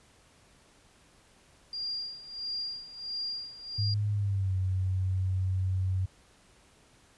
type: tone with tremolo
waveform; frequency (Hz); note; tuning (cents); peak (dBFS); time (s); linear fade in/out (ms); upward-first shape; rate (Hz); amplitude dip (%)
sine; 4791; D8; +34; -31; 1.73-3.94; 2; sine; 1.5; 80
type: tone with pitch glide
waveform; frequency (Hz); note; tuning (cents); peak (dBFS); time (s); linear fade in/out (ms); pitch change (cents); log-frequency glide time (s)
sine; 103.83 to 93.58; G#2 to F#2; 0 to +20; -26; 3.78-6.06; 10; -180; 4.11-4.55
effects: pink hiss -61 dBFS RMS until 7.17 s + resampled to 24000 Hz